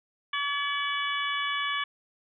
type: harmonic tone with a mistuned harmonic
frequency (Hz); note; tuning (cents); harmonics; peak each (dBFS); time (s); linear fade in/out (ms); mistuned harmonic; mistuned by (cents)
570; C#5; +48; 2 / 3 / 4 / 5 / 6; -31 / -33 / -34 / -35 / -36; 0.33-1.84; 5; 5; +67
effects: none